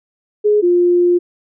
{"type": "tone pair in turn", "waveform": "sine", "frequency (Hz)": [418.7, 352.1], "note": ["G#4", "F4"], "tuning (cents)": [14, 14], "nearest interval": "minor third", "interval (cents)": 300, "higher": "first", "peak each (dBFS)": -9, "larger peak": "neither", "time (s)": [[0.44, 0.62], [0.62, 1.19]], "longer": "second", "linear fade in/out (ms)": 20, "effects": []}